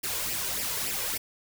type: noise with flanger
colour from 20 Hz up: white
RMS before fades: -31 dBFS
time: 0.03-1.18 s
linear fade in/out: 10 ms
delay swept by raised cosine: 0.38 to 2.08 ms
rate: 3.5 Hz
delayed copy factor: +0.65
effects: none